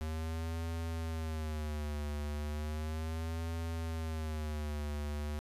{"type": "tone with vibrato", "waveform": "square", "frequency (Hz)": 78, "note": "D#2", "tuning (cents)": 5, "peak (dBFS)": -36, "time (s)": [0.01, 5.39], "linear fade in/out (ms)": 0, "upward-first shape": "sine", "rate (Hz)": 0.35, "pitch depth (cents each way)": 100, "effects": ["resampled to 32000 Hz"]}